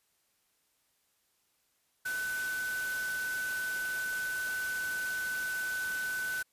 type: tone in noise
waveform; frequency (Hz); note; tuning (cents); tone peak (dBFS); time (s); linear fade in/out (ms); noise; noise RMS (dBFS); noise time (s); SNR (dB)
sine; 1506; F#6; +30; -32; 2.05-6.43; 10; white; -42; 2.05-6.43; +7
effects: white hiss -74 dBFS RMS until 6.52 s + resampled to 32000 Hz